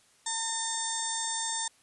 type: harmonic tone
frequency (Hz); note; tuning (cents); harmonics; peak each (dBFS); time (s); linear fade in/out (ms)
904; A5; +47; 1 / 2 / 4 / 5 / 6 / 7 / 8 / 9; -37 / -41 / -38 / -46 / -43 / -40 / -37 / -35; 0.26-1.68; 5
effects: white hiss -63 dBFS RMS until 1.82 s + resampled to 24000 Hz